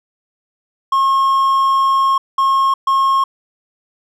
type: tone bursts at uneven times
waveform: triangle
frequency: 1080 Hz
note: C#6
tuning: 45 cents flat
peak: -9 dBFS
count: 3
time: 0.92-2.18 / 2.38-2.74 / 2.87-3.24 s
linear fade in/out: 5 ms
effects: none

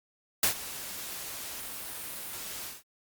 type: noise with ADSR envelope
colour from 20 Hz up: white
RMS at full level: -22 dBFS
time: 0.43-2.83 s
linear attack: 3 ms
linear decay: 100 ms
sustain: -17 dB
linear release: 180 ms
effects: Opus 48 kbps

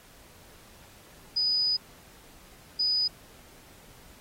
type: tone bursts at uneven times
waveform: sine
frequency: 4970 Hz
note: D#8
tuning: 3 cents flat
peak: -23 dBFS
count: 2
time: 1.36-1.77 / 2.79-3.08 s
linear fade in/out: 10 ms
effects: pink hiss -54 dBFS RMS until 4.2 s + AAC 48 kbps

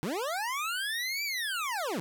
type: linear two-way sweep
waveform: 25% pulse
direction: up then down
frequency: 139.3 to 2362 to 139.3 Hz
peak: -27 dBFS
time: 0.03-2 s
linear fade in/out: 0 ms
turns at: 1.24 s
effects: none

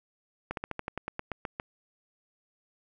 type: slowing click train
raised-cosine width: 0.5 ms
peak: -18 dBFS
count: 12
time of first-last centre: 0.51-1.599 s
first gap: 62 ms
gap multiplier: 1.09
effects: none

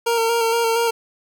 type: tone with vibrato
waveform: 25% pulse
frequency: 460.7 Hz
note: A#4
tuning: 20 cents flat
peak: -13 dBFS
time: 0.06-0.91 s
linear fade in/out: 10 ms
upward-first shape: square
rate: 4.3 Hz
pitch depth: 22 cents each way
effects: 9-bit

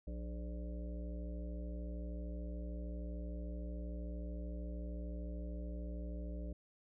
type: harmonic tone with a mistuned harmonic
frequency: 59.5 Hz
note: A#1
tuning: 36 cents sharp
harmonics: 1 / 3 / 5 / 7 / 9 / 10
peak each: -41 / -49 / -52 / -58 / -57 / -55 dBFS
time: 0.07-6.53 s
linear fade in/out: 5 ms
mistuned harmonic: 9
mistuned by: -45 cents
effects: none

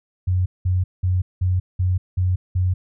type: tone bursts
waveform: sine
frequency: 91.5 Hz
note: F#2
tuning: 19 cents flat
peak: -16 dBFS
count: 7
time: 0.27-2.74 s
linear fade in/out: 10 ms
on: 190 ms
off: 190 ms
effects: none

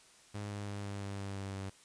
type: tone with pitch steps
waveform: sawtooth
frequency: 103.1 / 102.21 / 101.33 / 100.45 / 99.59 / 98.73 / 97.88 / 97.03 Hz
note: G#2 / G#2 / G#2 / G2 / G2 / G2 / G2 / G2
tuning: -12 / -27 / -42 / +43 / +28 / +13 / -2 / -17 cents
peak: -35 dBFS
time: 0.34-1.7 s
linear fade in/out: 10 ms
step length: 170 ms
effects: white hiss -61 dBFS RMS until 1.84 s + resampled to 22050 Hz

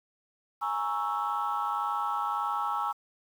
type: chord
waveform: sine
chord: A# half-diminished seventh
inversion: third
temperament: equal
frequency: 830.6 / 932.3 / 1108.7 / 1318.5 Hz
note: G#5 / A#5 / C#6 / E6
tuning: 0 / 0 / 0 / 0 cents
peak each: -32 / -34 / -33 / -31 dBFS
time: 0.61-2.93 s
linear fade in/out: 20 ms
effects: tanh soft clip ceiling -21 dBFS + 9-bit

